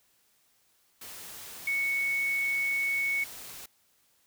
sine tone in noise, 2217 Hz, C#7, in tune, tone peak -26 dBFS, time 1.67-3.24 s, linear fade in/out 5 ms, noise white, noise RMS -44 dBFS, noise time 1.01-3.66 s, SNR +15 dB, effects white hiss -68 dBFS RMS until 4.26 s

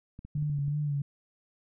clicks, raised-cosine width 5 ms, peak -31 dBFS, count 7, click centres 0.191 / 0.25 / 0.376 / 0.426 / 0.498 / 0.587 / 0.681 s
sine tone with vibrato, 145.4 Hz, D3, 17 cents flat, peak -27 dBFS, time 0.35-1.02 s, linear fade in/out 5 ms, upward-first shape sine, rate 2.8 Hz, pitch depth 47 cents each way
effects none

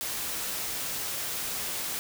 white noise, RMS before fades -33 dBFS, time 0.01-1.99 s, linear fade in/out 0 ms, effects none

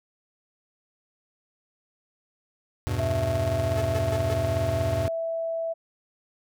square chord, E minor, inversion none, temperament just, 82.41 / 98.89 / 123.61 Hz, E2 / G2 / B2, 0 / +16 / +2 cents, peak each -32 / -29 / -31 dBFS, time 2.87-5.08 s, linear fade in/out 0 ms
sine tone, 659 Hz, E5, 1 cent flat, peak -26 dBFS, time 2.98-5.74 s, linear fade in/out 20 ms
sawtooth tone bursts, 431.8 Hz, A4, 33 cents flat, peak -28 dBFS, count 4, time 3.77-4.34 s, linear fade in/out 5 ms, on 45 ms, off 130 ms
effects none

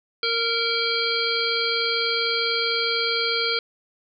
harmonic tone, 462.2 Hz, A#4, 15 cents flat, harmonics 1 / 3 / 5 / 7 / 9 / 10, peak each -28 / -28 / -28 / -28 / -28 / -28 dBFS, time 0.23-3.59 s, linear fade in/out 2 ms, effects none

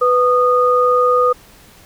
sine tone pair together, 496.8 / 1231 Hz, B4 / D#6, +10 / -19 cents, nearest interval octave + major third, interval 1571 cents, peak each -13 dBFS, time 0.01-1.33 s, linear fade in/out 10 ms, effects pink hiss -45 dBFS RMS until 1.85 s

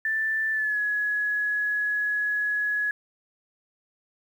sine tone with pitch glide, 1766 to 1684.3 Hz, A6 to G#6, +6 to +24 cents, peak -23 dBFS, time 0.05-2.91 s, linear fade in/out 2 ms, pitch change -82 cents, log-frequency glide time 0.52-0.78 s, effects 9-bit

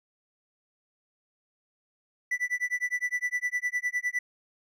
triangle tone with tremolo, 1975.5 Hz, B6, in tune, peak -22 dBFS, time 2.31-4.19 s, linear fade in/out 5 ms, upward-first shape sine, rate 9.8 Hz, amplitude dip 100%, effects none

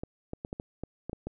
clicks, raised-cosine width 2 ms, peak -22 dBFS, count 9, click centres 0.035 / 0.334 / 0.449 / 0.529 / 0.599 / 0.836 / 1.096 / 1.131 / 1.27 s, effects none

